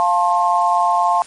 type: chord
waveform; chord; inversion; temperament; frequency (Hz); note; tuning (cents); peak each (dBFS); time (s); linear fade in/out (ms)
sine; F major; none; equal with one note detuned; 698.5 / 880 / 1065.4; F5 / A5 / C6; 0 / 0 / +31; -17; 0-1.22; 0
effects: white hiss -40 dBFS RMS until 1.26 s + MP3 48 kbps